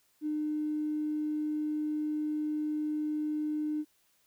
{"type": "tone with tanh clipping", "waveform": "triangle", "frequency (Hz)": 303.3, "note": "D#4", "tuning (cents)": -44, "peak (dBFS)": -29, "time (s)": [0.21, 3.85], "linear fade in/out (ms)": 50, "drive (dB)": 2, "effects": ["white hiss -70 dBFS RMS until 4.26 s"]}